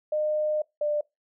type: tone pair in turn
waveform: sine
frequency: 609 / 594.4 Hz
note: D#5 / D5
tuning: -37 / +21 cents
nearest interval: unison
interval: 42 cents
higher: first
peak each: -23 dBFS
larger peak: neither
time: 0.12-0.62 / 0.81-1.01 s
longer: first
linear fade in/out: 5 ms
effects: noise-tail reverb RT60 0.2 s tail -24 dB re dry